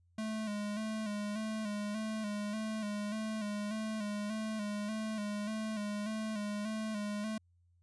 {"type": "tone with vibrato", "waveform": "square", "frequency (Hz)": 212.5, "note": "G#3", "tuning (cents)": 40, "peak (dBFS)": -36, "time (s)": [0.18, 7.38], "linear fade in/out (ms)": 5, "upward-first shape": "square", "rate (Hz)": 1.7, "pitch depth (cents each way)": 45, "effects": ["added 87 Hz sine -66 dBFS peak until 7.82 s", "resampled to 24000 Hz"]}